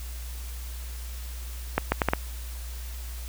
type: accelerating click train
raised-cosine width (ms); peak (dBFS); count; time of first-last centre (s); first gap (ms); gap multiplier
0.5; -6; 5; 1.78-2.135; 140; 0.7
effects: added 60 Hz sine -34 dBFS peak until 3.28 s + white hiss -45 dBFS RMS until 3.28 s